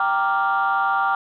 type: chord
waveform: sine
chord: G minor seventh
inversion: none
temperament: equal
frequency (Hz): 784 / 932.3 / 1174.7 / 1396.9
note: G5 / Bb5 / D6 / F6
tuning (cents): 0 / 0 / 0 / 0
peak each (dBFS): -21 / -25 / -22 / -22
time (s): 0-1.15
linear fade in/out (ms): 2
effects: tanh soft clip ceiling -11 dBFS